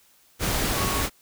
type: tone in noise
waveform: sine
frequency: 1108.7 Hz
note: C#6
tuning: in tune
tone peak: -30 dBFS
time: 0.74-1.05 s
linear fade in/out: 50 ms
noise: pink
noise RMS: -25 dBFS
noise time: 0.39-1.1 s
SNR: -8 dB
effects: white hiss -59 dBFS RMS until 1.21 s